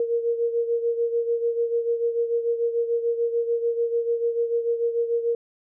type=beating tone pair; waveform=sine; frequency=466.1 / 472.9 Hz; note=A#4 / A#4; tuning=0 / +25 cents; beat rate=6.8 Hz; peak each=-22 / -28 dBFS; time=0-5.35 s; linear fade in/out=2 ms; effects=none